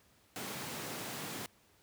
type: high-pass noise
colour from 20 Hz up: pink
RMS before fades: -42 dBFS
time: 0.36-1.46 s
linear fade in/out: 0 ms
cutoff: 120 Hz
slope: 24 dB/octave
effects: pink hiss -67 dBFS RMS until 1.82 s + high-pass 60 Hz 12 dB/octave